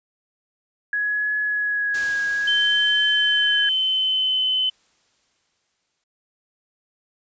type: tone with vibrato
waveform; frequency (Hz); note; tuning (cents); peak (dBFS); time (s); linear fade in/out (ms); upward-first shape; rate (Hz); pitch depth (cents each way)
sine; 1671; G#6; +10; -20; 0.93-3.69; 2; triangle; 0.58; 27
type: noise with exponential decay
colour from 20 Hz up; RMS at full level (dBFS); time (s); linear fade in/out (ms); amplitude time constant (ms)
white; -33; 1.94-6.04; 5; 890
type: tone with pitch glide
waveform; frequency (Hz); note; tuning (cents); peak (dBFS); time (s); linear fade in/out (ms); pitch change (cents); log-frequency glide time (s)
sine; 3098 to 3041; G7 to F#7; -21 to +47; -18; 2.47-4.7; 10; -32; 2.84-4.43
effects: resampled to 16000 Hz